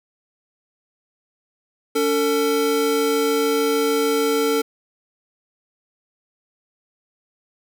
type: tone pair together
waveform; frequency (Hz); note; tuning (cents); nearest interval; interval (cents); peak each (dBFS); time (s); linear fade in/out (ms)
square; 283.3 / 450; C#4 / A4; +38 / +39; minor sixth; 801; -24 / -19; 1.95-4.62; 10
effects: none